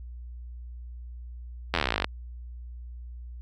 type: slowing click train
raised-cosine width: 0.3 ms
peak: -8 dBFS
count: 20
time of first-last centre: 1.74-2.044 s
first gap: 11 ms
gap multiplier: 1.04
effects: added 60 Hz sine -38 dBFS peak until 3.41 s